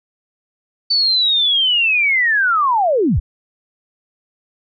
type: linear sweep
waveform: sine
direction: down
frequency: 4556 to 35.91 Hz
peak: -12 dBFS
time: 0.9-3.2 s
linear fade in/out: 10 ms
effects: none